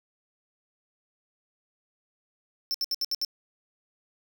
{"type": "tone bursts", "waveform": "square", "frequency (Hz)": 5360, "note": "E8", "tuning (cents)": 28, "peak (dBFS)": -26, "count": 6, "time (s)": [2.71, 3.248], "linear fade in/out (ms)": 0, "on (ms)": 33, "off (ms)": 68, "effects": []}